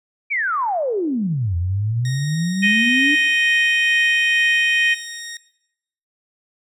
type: exponential two-way sweep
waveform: sine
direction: down then up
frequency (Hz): 2392 to 84 to 302.1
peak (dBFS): -18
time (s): 0.3-3.16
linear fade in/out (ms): 20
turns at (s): 1.56
type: tone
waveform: 15% pulse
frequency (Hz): 1864.7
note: A#6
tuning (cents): 0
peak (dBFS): -24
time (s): 2.05-5.37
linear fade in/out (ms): 2
type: harmonic tone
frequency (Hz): 622.3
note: D#5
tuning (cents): 0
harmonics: 3 / 4 / 5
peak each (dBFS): -17 / -18 / -23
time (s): 2.62-4.95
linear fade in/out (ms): 20
effects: noise-tail reverb RT60 0.8 s tail -18 dB re dry + resampled to 32000 Hz